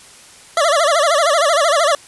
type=tone with vibrato; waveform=25% pulse; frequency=622.3 Hz; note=D#5; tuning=in tune; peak=-8 dBFS; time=0.57-1.95 s; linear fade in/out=2 ms; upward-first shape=sine; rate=13 Hz; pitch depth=180 cents each way; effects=white hiss -42 dBFS RMS until 2.07 s + resampled to 24000 Hz